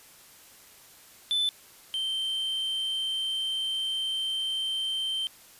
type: tone pair in turn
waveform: triangle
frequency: 3513 / 3121 Hz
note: A7 / G7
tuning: -3 / -8 cents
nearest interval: major second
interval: 205 cents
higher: first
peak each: -22 / -26 dBFS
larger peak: first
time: 1.31-1.49 / 1.94-5.27 s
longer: second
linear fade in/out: 0 ms
effects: white hiss -53 dBFS RMS until 5.59 s + resampled to 32000 Hz